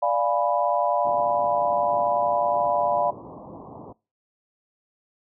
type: chord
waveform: sine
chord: D diminished seventh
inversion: none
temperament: equal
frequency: 587.3 / 698.5 / 830.6 / 987.8 Hz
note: D5 / F5 / Ab5 / Cb6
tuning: 0 / 0 / 0 / 0 cents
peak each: -24 / -24 / -28 / -25 dBFS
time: 0.02-3.11 s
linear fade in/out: 10 ms
type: low-pass noise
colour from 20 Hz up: pink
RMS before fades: -38 dBFS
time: 1.04-3.93 s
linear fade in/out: 10 ms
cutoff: 1100 Hz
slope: 96 dB/octave
effects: noise-tail reverb RT60 0.3 s tail -23 dB re dry + high-pass 150 Hz 12 dB/octave